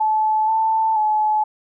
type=tone with pitch steps; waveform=sine; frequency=866 / 885 / 856 Hz; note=A5 / A5 / A5; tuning=-28 / +10 / -48 cents; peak=-15 dBFS; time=0-1.44 s; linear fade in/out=10 ms; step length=480 ms; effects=none